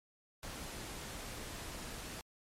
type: noise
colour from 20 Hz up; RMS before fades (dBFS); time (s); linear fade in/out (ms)
pink; -45; 0.43-2.21; 0
effects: low-pass 12000 Hz 12 dB/octave + MP3 64 kbps